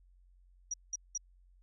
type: tone bursts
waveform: sine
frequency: 5770 Hz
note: F#8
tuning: 44 cents flat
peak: -33 dBFS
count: 3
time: 0.71-1.177 s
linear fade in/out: 5 ms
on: 29 ms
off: 190 ms
effects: added 45 Hz sine -60 dBFS peak until 1.62 s